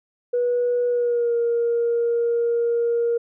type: tone with pitch glide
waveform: sine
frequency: 486.7 to 469.6 Hz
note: B4 to A#4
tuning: -25 to +13 cents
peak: -17 dBFS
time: 0.33-3.18 s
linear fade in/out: 10 ms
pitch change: -62 cents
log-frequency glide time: 0.88-1.35 s
effects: tanh soft clip ceiling -14 dBFS